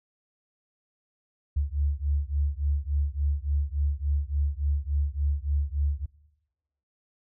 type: beating tone pair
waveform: sine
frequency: 70.4 / 73.9 Hz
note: C#2 / D2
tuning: +27 / +11 cents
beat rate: 3.5 Hz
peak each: -27 / -27 dBFS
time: 1.56-6.06 s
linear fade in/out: 10 ms
effects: noise-tail reverb RT60 1.0 s tail -21 dB re dry